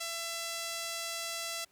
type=tone with band-pass filter; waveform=sawtooth; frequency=670 Hz; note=E5; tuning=28 cents sharp; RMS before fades=-38 dBFS; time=0-1.65 s; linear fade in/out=10 ms; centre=6500 Hz; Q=0.68; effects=pink hiss -68 dBFS RMS until 1.71 s + high-pass 80 Hz 12 dB/octave